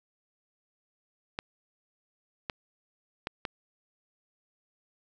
clicks, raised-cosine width 0.3 ms, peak -16 dBFS, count 4, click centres 1.389 / 2.498 / 3.271 / 3.452 s, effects none

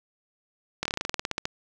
slowing click train, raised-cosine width 0.2 ms, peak -10 dBFS, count 15, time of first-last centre 0.83-1.454 s, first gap 24 ms, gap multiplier 1.09, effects none

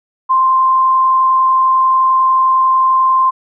sine tone with frequency modulation, 1046.5 Hz, C6, in tune, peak -8 dBFS, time 0.29-3.31 s, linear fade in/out 20 ms, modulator 31.2 Hz, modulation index 0.27, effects none

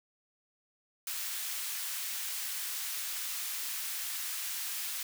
white high-pass noise, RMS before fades -37 dBFS, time 1.07-5.03 s, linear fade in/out 2 ms, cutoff 1400 Hz, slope 12 dB/octave, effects none

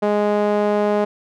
sawtooth tone with band-pass filter, 207.7 Hz, G#3, in tune, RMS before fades -18 dBFS, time 0.02-1.05 s, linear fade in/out 10 ms, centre 580 Hz, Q 1.5, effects none

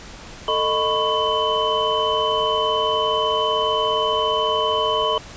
sine tone cluster, 445.1 / 618 / 998 / 1098 / 3034 Hz, A4 / D#5 / B5 / C#6 / F#7, +20 / -12 / +18 / -17 / +43 cents, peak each -24 dBFS, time 0.48-5.18 s, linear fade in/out 2 ms, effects pink hiss -39 dBFS RMS until 5.36 s + resampled to 16000 Hz

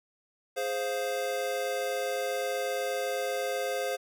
square chord, F minor, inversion first, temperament equal, 415.3 / 523.3 / 698.5 Hz, Ab4 / C5 / F5, 0 / 0 / 0 cents, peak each -37 / -32 / -36 dBFS, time 0.56-3.97 s, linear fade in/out 20 ms, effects none

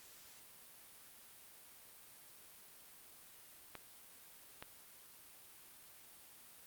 clicks, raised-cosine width 0.3 ms, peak -30 dBFS, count 2, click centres 3.753 / 4.625 s, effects white hiss -59 dBFS RMS until 6.66 s + Opus 48 kbps

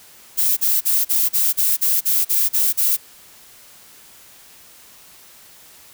violet noise bursts, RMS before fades -17 dBFS, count 11, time 0.37-2.97 s, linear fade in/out 20 ms, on 200 ms, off 40 ms, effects white hiss -46 dBFS RMS until 5.93 s

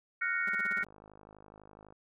sine chord, Gb major seventh, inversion third, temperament equal, 1396.9 / 1480 / 1864.7 / 2217 Hz, F6 / Gb6 / Bb6 / Db7, 0 / 0 / 0 / 0 cents, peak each -35 dBFS, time 0.21-0.84 s, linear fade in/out 10 ms
sawtooth tone bursts, 200.7 Hz, G3, 41 cents sharp, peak -39 dBFS, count 7, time 0.47-0.848 s, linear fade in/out 5 ms, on 24 ms, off 35 ms
click train, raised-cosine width 1 ms, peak -39 dBFS, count 60, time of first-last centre 0.79-1.925 s, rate 52 Hz
effects none

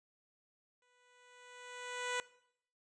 10% pulse tone with exponential growth, 493.9 Hz, B4, in tune, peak -25 dBFS, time 0.82-2.2 s, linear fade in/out 1 ms, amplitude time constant 300 ms, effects noise-tail reverb RT60 0.7 s tail -20 dB re dry + resampled to 22050 Hz

